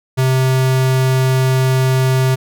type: tone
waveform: square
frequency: 130.6 Hz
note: C3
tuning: 3 cents flat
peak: -12 dBFS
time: 0.17-2.36 s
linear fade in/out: 20 ms
effects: none